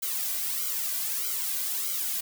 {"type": "noise with flanger", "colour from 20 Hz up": "blue", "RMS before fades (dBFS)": -30, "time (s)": [0.02, 2.21], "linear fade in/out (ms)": 10, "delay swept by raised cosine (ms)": [1.1, 2.3], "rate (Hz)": 1.6, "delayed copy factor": -0.95, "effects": []}